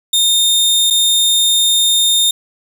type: tone with dropouts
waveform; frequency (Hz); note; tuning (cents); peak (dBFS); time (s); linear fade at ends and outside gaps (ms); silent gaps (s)
sawtooth; 3650; A#7; -37; -7; 0.13-2.31; 5; 0.902-0.906
effects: none